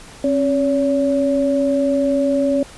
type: tone pair together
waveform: sine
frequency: 270.5 / 566.3 Hz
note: C#4 / C#5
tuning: -42 / +37 cents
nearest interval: octave + minor second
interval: 1279 cents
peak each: -17 dBFS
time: 0.24-2.63 s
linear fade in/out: 2 ms
effects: pink hiss -40 dBFS RMS until 2.77 s + resampled to 24000 Hz